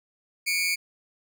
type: tone pair together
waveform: sawtooth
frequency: 2228 / 2400 Hz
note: C#7 / D7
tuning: +8 / +37 cents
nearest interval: minor second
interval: 129 cents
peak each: -23 dBFS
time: 0.46-0.76 s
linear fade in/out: 20 ms
effects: none